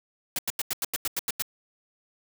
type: noise bursts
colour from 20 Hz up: white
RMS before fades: -28 dBFS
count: 10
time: 0.36-1.422 s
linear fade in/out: 2 ms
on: 27 ms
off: 88 ms
effects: none